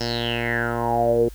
10% pulse tone with low-pass filter sweep, 118 Hz, A#2, 22 cents sharp, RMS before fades -22 dBFS, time 0-1.29 s, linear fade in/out 10 ms, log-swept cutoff 5400 to 400 Hz, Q 8.1, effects added 50 Hz sine -37 dBFS peak until 1.34 s + white hiss -50 dBFS RMS until 1.34 s

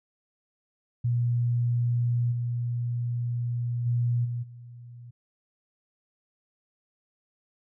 sine tone with level steps, 120.1 Hz, B2, 48 cents flat, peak -22 / -26 / -22 / -28 / -42 dBFS, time 1.04-5.11 s, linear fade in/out 10 ms, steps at 2.31 / 3.85 / 4.24 / 4.42 s, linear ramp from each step 20 ms, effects none

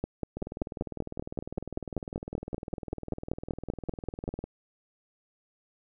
two click trains, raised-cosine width 2 ms, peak -23 / -17 dBFS, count 82 / 23, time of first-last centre 0.37-4.44 / 0.04-4.279 s, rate 19.9 / 5.19 Hz, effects none

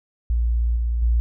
sine tone with level steps, 58.27 Hz, A#1, in tune, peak -17 / -19 / -15 dBFS, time 0.3-1.2 s, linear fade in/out 0 ms, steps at 0.76 / 1.02 s, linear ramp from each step 5 ms, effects none

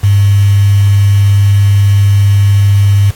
sine tone with quantisation, 100 Hz, G2, 35 cents sharp, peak -4 dBFS, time 0.03-3.11 s, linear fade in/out 10 ms, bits 4, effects pink hiss -35 dBFS RMS until 3.15 s + AAC 64 kbps

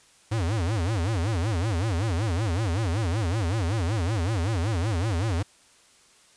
square tone with vibrato, 97.1 Hz, G2, 16 cents flat, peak -24 dBFS, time 0.31-5.43 s, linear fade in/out 10 ms, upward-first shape sine, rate 5.3 Hz, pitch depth 300 cents each way, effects white hiss -57 dBFS RMS until 6.36 s + resampled to 22050 Hz

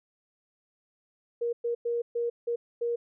sine tone bursts at uneven times, 472.2 Hz, A#4, 22 cents sharp, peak -26 dBFS, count 6, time 1.41-1.53 / 1.64-1.75 / 1.85-2.02 / 2.15-2.3 / 2.47-2.56 / 2.81-2.96 s, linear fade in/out 10 ms, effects none

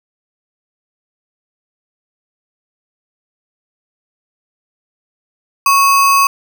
sine tone with sample-and-hold, 1107 Hz, C#6, 3 cents flat, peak -7 dBFS, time 5.66-6.27 s, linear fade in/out 2 ms, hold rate 3675 Hz, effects none

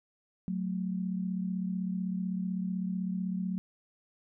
sine tone pair together, 184.14 / 220 Hz, F#3 / A3, -8 / 0 cents, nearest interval minor third, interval 308 cents, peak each -31 / -37 dBFS, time 0.48-3.58 s, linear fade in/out 0 ms, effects none

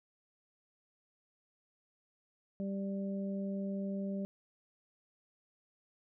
harmonic tone, 196.4 Hz, G3, 4 cents sharp, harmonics 1 / 2 / 3, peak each -35 / -46 / -44 dBFS, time 2.6-4.25 s, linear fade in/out 0 ms, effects none

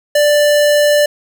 square tone, 589 Hz, D5, 5 cents sharp, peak -9 dBFS, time 0.15-1.06 s, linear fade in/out 5 ms, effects none

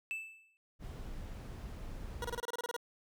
triangle tone with exponential decay, 2637 Hz, E7, in tune, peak -32 dBFS, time 0.11-0.57 s, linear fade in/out 0 ms, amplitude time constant 100 ms
brown noise, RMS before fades -44 dBFS, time 0.79-2.41 s, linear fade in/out 50 ms
20% pulse tone bursts, 479 Hz, A#4, 47 cents sharp, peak -31 dBFS, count 11, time 2.22-2.765 s, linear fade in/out 2 ms, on 25 ms, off 27 ms
effects none

